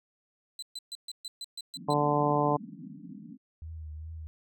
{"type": "tone bursts", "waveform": "35% pulse", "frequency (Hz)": 4030, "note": "B7", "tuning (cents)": 34, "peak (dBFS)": -35, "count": 9, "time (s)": [0.59, 1.936], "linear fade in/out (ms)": 2, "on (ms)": 34, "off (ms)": 130}
{"type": "band-pass noise", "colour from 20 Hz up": "white", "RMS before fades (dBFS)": -45, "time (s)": [1.75, 3.38], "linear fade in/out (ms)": 50, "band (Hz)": [150, 290], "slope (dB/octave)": 96}
{"type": "harmonic tone", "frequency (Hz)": 146.83, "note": "D3", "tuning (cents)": 0, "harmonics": [1, 2, 3, 4, 5, 6, 7], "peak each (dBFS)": [-31, -31, -31, -31, -31, -31, -31], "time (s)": [1.88, 2.57], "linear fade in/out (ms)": 10}
{"type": "tone with vibrato", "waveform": "sine", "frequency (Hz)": 78.7, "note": "D#2", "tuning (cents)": 20, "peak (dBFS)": -38, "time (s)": [3.62, 4.27], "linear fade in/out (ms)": 0, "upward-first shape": "triangle", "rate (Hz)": 2.5, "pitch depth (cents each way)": 61}
{"effects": []}